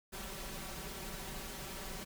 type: noise with comb filter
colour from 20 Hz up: pink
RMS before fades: -44 dBFS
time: 0.12-2.05 s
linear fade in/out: 20 ms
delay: 5.2 ms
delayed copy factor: +0.75
effects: none